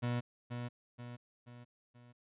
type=tone with echo; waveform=30% pulse; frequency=121.1 Hz; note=B2; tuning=34 cents flat; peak=-30 dBFS; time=0.02-0.21 s; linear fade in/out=20 ms; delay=480 ms; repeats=4; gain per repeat=-6 dB; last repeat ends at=2.13 s; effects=resampled to 8000 Hz